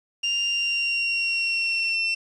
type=tone with pitch glide; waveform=35% pulse; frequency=2794 to 2699 Hz; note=F7 to E7; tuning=0 to +40 cents; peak=-20 dBFS; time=0.23-2.15 s; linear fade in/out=10 ms; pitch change=-60 cents; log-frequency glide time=0.44-2.02 s; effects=resampled to 22050 Hz + 8-bit